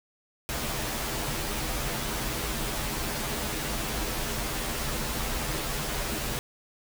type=noise with comb filter; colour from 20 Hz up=pink; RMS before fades=-31 dBFS; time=0.49-6.39 s; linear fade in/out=0 ms; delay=11 ms; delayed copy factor=-0.8; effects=none